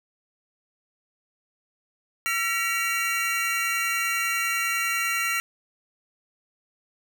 square tone cluster, 1355 / 1924 / 2265 / 2760 Hz, E6 / B6 / C#7 / F7, +47 / -46 / +37 / -21 cents, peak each -30 dBFS, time 2.26-5.4 s, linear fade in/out 0 ms, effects none

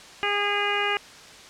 harmonic tone, 408.7 Hz, G#4, 28 cents flat, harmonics 1 / 2 / 3 / 4 / 5 / 6 / 7, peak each -30 / -30 / -30 / -30 / -30 / -30 / -30 dBFS, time 0.23-0.97 s, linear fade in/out 0 ms, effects white hiss -45 dBFS RMS until 1.49 s + low-pass 6000 Hz 12 dB/octave

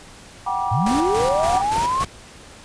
sine chord, G major seventh, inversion third, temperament equal with one note detuned, 740 / 784 / 963.5 / 1174.7 Hz, F#5 / G5 / B5 / D6, 0 / 0 / -43 / 0 cents, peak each -27 / -25 / -25 / -27 dBFS, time 0.46-1.62 s, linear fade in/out 10 ms
sine linear sweep, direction up, 93 to 1108.7 Hz, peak -18 dBFS, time 0.71-2.04 s, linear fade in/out 10 ms
pink noise with tremolo, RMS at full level -27 dBFS, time 0.86-2.05 s, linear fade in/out 5 ms, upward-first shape square, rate 3.5 Hz, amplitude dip 50%
effects pink hiss -43 dBFS RMS until 2.64 s + resampled to 22050 Hz

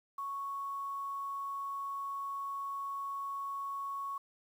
sine tone with quantisation, 1108 Hz, C#6, 1 cent flat, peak -36 dBFS, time 0.18-4.18 s, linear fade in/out 5 ms, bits 10, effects none

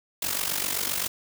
white noise with amplitude modulation, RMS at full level -25 dBFS, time 0.22-1.08 s, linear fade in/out 5 ms, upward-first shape sine, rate 47.7 Hz, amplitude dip 75%, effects none

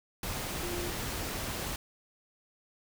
sine tone in noise, 349.8 Hz, F4, 3 cents sharp, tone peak -37 dBFS, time 0.63-0.9 s, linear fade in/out 2 ms, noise pink, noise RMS -36 dBFS, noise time 0.23-1.76 s, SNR -4 dB, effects none

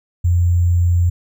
sine tone with sample-and-hold, 87.2 Hz, F2, 2 cents flat, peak -11 dBFS, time 0.24-1.1 s, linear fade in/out 10 ms, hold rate 7350 Hz, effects none

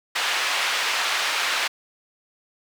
white band-pass noise, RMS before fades -24 dBFS, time 0.15-1.68 s, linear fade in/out 10 ms, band 860 to 3200 Hz, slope 12 dB/octave, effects none

